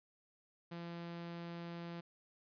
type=tone; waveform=sawtooth; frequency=170.6 Hz; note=F3; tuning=40 cents flat; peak=-40 dBFS; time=0.71-2.01 s; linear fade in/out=10 ms; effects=resampled to 11025 Hz